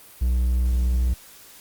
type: tone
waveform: triangle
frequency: 61.74 Hz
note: B1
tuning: in tune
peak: -16 dBFS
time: 0.21-1.14 s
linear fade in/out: 10 ms
effects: white hiss -47 dBFS RMS until 1.6 s + Opus 32 kbps